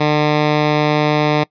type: tone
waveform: 10% pulse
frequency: 150.3 Hz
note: D3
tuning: 40 cents sharp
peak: -4 dBFS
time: 0-1.44 s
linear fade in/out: 10 ms
effects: noise-tail reverb RT60 0.1 s tail -22 dB re dry + resampled to 11025 Hz